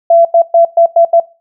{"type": "tone bursts at uneven times", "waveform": "sine", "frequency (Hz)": 674, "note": "E5", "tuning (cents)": 38, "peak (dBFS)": -3, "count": 6, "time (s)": [[0.1, 0.25], [0.34, 0.42], [0.54, 0.65], [0.77, 0.86], [0.96, 1.05], [1.13, 1.2]], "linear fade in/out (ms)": 5, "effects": ["noise-tail reverb RT60 0.3 s tail -19 dB re dry"]}